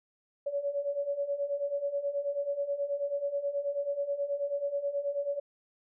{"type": "beating tone pair", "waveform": "sine", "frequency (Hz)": [561, 570.3], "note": ["C#5", "C#5"], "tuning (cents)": [21, 49], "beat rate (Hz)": 9.3, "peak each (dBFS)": [-35, -31], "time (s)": [0.46, 5.4], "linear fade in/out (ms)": 10, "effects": []}